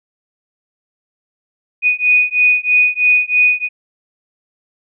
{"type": "beating tone pair", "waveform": "sine", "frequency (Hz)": [2478, 2481.1], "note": ["D#7", "D#7"], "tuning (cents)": [-8, -6], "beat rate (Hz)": 3.1, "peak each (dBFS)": -13, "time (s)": [1.82, 3.69], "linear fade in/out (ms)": 50, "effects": []}